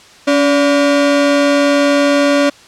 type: ring-modulated tone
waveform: 45% pulse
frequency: 428.9 Hz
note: A4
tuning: 44 cents flat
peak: -6 dBFS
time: 0.27-2.5 s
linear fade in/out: 10 ms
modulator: 147 Hz
effects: white hiss -41 dBFS RMS until 2.67 s + low-pass 6000 Hz 12 dB/octave